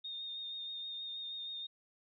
sine tone with vibrato, 3673 Hz, A#7, 26 cents flat, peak -40 dBFS, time 0.04-1.67 s, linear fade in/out 10 ms, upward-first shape sine, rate 6.3 Hz, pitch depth 20 cents each way, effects none

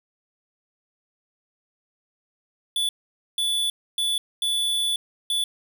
square tone bursts at uneven times, 3461 Hz, A7, 29 cents flat, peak -22 dBFS, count 5, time 2.76-2.89 / 3.38-3.7 / 3.98-4.18 / 4.42-4.96 / 5.3-5.44 s, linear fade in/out 2 ms, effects 8-bit

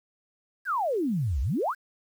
sine exponential two-way sweep, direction down then up, 1699 to 58.27 to 1699 Hz, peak -24 dBFS, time 0.65-1.75 s, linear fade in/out 50 ms, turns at 1.41 s, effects 9-bit

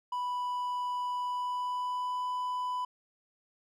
triangle tone with pitch glide, 987.8 to 997 Hz, B5 to B5, 0 to +16 cents, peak -29 dBFS, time 0.12-2.85 s, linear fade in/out 5 ms, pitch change +16 cents, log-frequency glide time 1.22-2.26 s, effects none

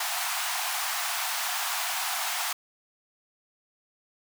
pink high-pass noise, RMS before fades -30 dBFS, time 0-2.53 s, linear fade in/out 5 ms, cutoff 680 Hz, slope 96 dB/octave, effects none

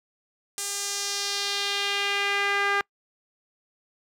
sawtooth tone with band-pass filter sweep, 402 Hz, G4, 44 cents sharp, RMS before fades -27 dBFS, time 0.58-2.81 s, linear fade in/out 0 ms, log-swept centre 8200 to 1600 Hz, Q 1.8, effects noise-tail reverb RT60 0.1 s tail -26 dB re dry

